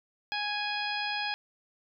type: harmonic tone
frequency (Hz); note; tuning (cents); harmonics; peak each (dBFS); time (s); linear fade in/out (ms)
830.6; G#5; 0; 1 / 2 / 3 / 4 / 5 / 6; -35 / -36 / -36 / -38 / -42 / -39; 0.32-1.34; 0
effects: none